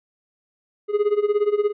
triangle tone with tremolo, 414.9 Hz, G#4, 2 cents flat, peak -12 dBFS, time 0.88-1.73 s, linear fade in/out 50 ms, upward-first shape sine, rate 17 Hz, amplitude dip 85%, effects resampled to 8000 Hz

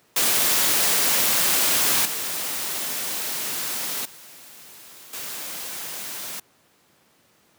white noise with level steps, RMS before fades -20 / -28 / -45 / -33 dBFS, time 0.16-6.4 s, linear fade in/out 5 ms, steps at 2.05 / 4.05 / 5.13 s, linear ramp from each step 5 ms, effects pink hiss -60 dBFS RMS until 7.58 s + high-pass 150 Hz 12 dB/octave

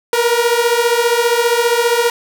sawtooth beating tone pair, 466.2 / 481.2 Hz, A#4 / B4, 0 / -45 cents, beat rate 15 Hz, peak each -11 dBFS, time 0.13-2.1 s, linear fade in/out 2 ms, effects none

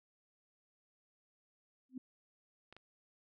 sine tone with exponential growth, 256.7 Hz, C4, 33 cents flat, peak -37 dBFS, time 1.89-1.98 s, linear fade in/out 5 ms, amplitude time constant 18 ms
clicks, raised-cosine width 0.3 ms, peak -38 dBFS, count 2, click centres 2.726 / 2.766 s
effects none

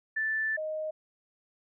sine tone pair in turn, 1760 / 622.3 Hz, A6 / D#5, 0 / 0 cents, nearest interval octave + tritone, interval 1800 cents, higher first, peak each -27 / -31 dBFS, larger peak first, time 0.16-0.57 / 0.57-0.91 s, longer first, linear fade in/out 10 ms, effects none

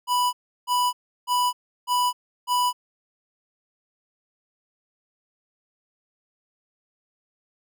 square tone bursts, 987 Hz, B5, 1 cent flat, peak -20 dBFS, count 5, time 0.07-2.73 s, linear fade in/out 50 ms, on 260 ms, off 340 ms, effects none

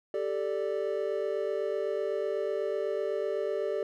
triangle chord, G suspended second, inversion none, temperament equal, 392 / 440 / 587.3 Hz, G4 / A4 / D5, 0 / 0 / 0 cents, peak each -31 dBFS, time 0.14-3.83 s, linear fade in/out 2 ms, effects none

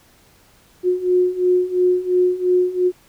sine beating tone pair, 360.5 / 363.4 Hz, F#4 / F#4, -45 / -31 cents, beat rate 2.9 Hz, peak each -19 / -16 dBFS, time 0.83-2.92 s, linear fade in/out 50 ms, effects pink hiss -53 dBFS RMS until 3.08 s

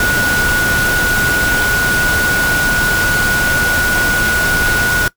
sine tone in noise, 1460 Hz, F#6, 24 cents flat, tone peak -13 dBFS, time 0-5.08 s, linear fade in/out 2 ms, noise pink, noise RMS -18 dBFS, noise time 0-5.08 s, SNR +2 dB, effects noise-tail reverb RT60 0.1 s tail -20 dB re dry

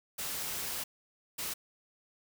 white noise bursts at uneven times, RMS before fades -37 dBFS, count 2, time 0.18-0.84 / 1.38-1.54 s, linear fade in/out 10 ms, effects none

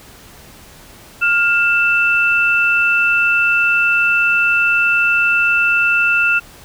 sine tone pair together, 1408 / 2660 Hz, F6 / E7, +14 / +15 cents, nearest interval major seventh, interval 1101 cents, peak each -14 dBFS, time 1.21-6.4 s, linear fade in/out 20 ms, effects pink hiss -41 dBFS RMS until 6.64 s

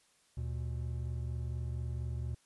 triangle tone pair together, 75.34 / 119.6 Hz, D2 / A#2, +45 / +45 cents, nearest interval minor sixth, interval 800 cents, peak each -35 / -36 dBFS, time 0.37-2.35 s, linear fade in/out 5 ms, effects white hiss -69 dBFS RMS until 2.45 s + resampled to 24000 Hz

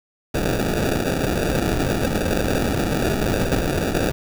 blue noise with sample-and-hold, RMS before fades -21 dBFS, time 0.34-4.12 s, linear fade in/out 10 ms, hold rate 1050 Hz, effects none

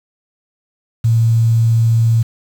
sine tone with quantisation, 114.3 Hz, A#2, 34 cents flat, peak -9 dBFS, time 1.04-2.23 s, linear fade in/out 10 ms, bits 6, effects none

